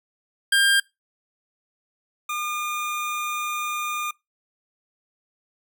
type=tone pair in turn; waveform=25% pulse; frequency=1600 / 1211.4 Hz; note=G6 / D#6; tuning=+35 / -47 cents; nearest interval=perfect fourth; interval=482 cents; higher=first; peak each=-12 / -22 dBFS; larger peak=first; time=0.52-0.8 / 2.29-4.11 s; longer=second; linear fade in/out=5 ms; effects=noise-tail reverb RT60 0.2 s tail -22 dB re dry